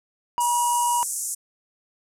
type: tone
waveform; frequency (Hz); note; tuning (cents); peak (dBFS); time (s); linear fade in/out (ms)
triangle; 961; B5; -48; -18; 0.38-1.03; 0
type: band-pass noise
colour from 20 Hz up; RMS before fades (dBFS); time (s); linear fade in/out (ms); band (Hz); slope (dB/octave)
white; -29; 0.4-1.35; 10; 6300 to 11000; 48
effects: none